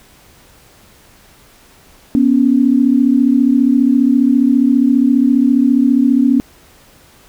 sine tone pair together, 244 / 278.8 Hz, B3 / C#4, -21 / +10 cents, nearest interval major second, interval 231 cents, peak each -11 dBFS, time 2.15-6.4 s, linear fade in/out 0 ms, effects pink hiss -46 dBFS RMS until 7.28 s

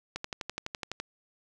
click train, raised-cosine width 0.2 ms, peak -17 dBFS, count 11, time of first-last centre 0.16-1 s, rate 11.9 Hz, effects none

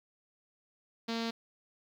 sawtooth tone with low-pass filter, 229.1 Hz, A#3, 30 cents flat, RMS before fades -35 dBFS, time 1.08-1.31 s, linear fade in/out 10 ms, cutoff 4300 Hz, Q 3.4, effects 10-bit

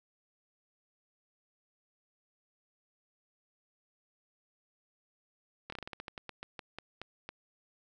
slowing click train, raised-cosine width 0.3 ms, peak -25 dBFS, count 16, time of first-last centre 5.7-7.29 s, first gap 24 ms, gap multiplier 1.19, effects none

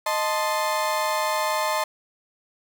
35% pulse chord, A diminished, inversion second, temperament equal, 622.3 / 880 / 1046.5 Hz, Eb5 / A5 / C6, 0 / 0 / 0 cents, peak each -25 dBFS, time 0.06-1.84 s, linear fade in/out 5 ms, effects none

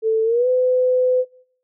sine tone with pitch glide, 443.2 to 506.2 Hz, A4 to B4, +13 to +43 cents, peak -14 dBFS, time 0.02-1.25 s, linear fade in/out 50 ms, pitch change +230 cents, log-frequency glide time 0.24-0.48 s, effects noise-tail reverb RT60 0.6 s tail -20 dB re dry

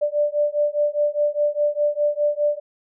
sine beating tone pair, 587.3 / 592.2 Hz, D5 / D5, 0 / +14 cents, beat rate 4.9 Hz, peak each -21 dBFS, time 0.01-2.6 s, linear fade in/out 20 ms, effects none

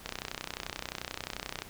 click train, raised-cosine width 0.2 ms, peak -17 dBFS, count 50, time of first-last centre 0.06-1.621 s, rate 31.4 Hz, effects pink hiss -50 dBFS RMS until 1.69 s

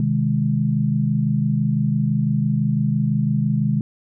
sine chord, Ab major, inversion first, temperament just, 129.78 / 155.74 / 207.7 Hz, C3 / Eb3 / Ab3, -14 / +2 / 0 cents, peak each -21 dBFS, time 0-3.81 s, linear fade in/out 2 ms, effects none

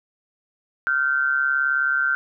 sine tone pair together, 1396.9 / 1535.7 Hz, F6 / G6, 0 / -36 cents, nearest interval major second, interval 164 cents, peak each -21 dBFS, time 0.87-2.15 s, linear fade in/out 0 ms, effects none

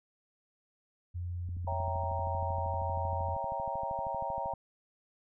sine tone, 88 Hz, F2, 14 cents sharp, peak -34 dBFS, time 1.14-3.36 s, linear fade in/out 20 ms
click train, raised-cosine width 5 ms, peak -34 dBFS, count 40, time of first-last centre 1.49-4.537 s, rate 12.8 Hz
sine chord, C# diminished seventh, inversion none, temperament equal, 554.4 / 659.3 / 784 / 932.3 Hz, C#5 / E5 / G5 / Bb5, 0 / 0 / 0 / 0 cents, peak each -40 / -40 / -38 / -36 dBFS, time 1.67-4.54 s, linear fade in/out 5 ms
effects none

